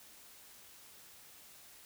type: silence
effects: white hiss -57 dBFS RMS until 1.85 s